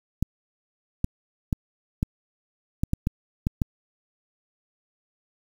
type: clicks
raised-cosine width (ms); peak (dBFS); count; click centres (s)
5; -10; 9; 0.226 / 1.044 / 1.528 / 2.029 / 2.835 / 2.934 / 3.071 / 3.469 / 3.618
effects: 7-bit

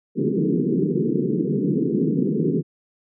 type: band-pass noise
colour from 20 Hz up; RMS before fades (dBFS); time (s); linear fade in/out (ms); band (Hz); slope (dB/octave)
pink; -21; 0.15-2.63; 50; 140 to 450; 96
effects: none

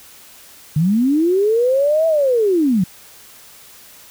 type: linear two-way sweep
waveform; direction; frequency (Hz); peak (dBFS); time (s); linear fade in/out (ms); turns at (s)
sine; up then down; 143.7 to 659.3 to 168.8; -12; 0.76-2.84; 5; 2.07
effects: white hiss -43 dBFS RMS until 4.1 s

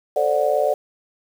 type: chord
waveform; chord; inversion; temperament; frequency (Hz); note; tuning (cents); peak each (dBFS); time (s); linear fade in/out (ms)
sine; D dominant seventh; second; just; 440.5 / 528.6 / 587.3 / 734.2; A4 / C5 / D5 / F#5; +2 / +18 / 0 / -14; -24 / -23 / -19 / -23; 0.16-0.74; 5
effects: 7-bit

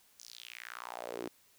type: tone with high-pass filter sweep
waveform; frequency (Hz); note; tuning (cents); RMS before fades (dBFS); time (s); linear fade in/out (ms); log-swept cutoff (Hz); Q
sawtooth; 59.5; A#1; +36; -45; 0.19-1.28; 5; 6200 to 310; 3.7
effects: white hiss -66 dBFS RMS until 1.58 s

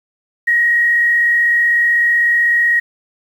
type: tone with frequency modulation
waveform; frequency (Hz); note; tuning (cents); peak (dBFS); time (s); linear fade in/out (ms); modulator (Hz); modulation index
sine; 1890; A#6; +23; -10; 0.47-2.8; 10; 36; 0.56
effects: 7-bit

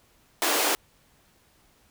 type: high-pass noise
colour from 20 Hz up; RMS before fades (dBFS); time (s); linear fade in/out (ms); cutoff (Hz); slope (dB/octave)
pink; -24; 0.42-0.75; 0; 300; 48
effects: pink hiss -62 dBFS RMS until 1.9 s

